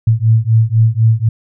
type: beating tone pair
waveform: sine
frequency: 110.3 / 114.3 Hz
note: A2 / A#2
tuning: +5 / -34 cents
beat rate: 4 Hz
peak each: -11 dBFS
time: 0.07-1.29 s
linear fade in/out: 5 ms
effects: none